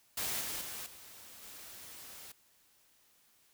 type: noise with level steps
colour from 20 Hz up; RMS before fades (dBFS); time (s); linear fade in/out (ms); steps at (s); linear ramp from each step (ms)
white; -36 / -39 / -43 / -53 / -50; 0.17-2.32; 5; 0.41 / 0.61 / 0.86 / 1.43; 2
effects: white hiss -68 dBFS RMS until 3.53 s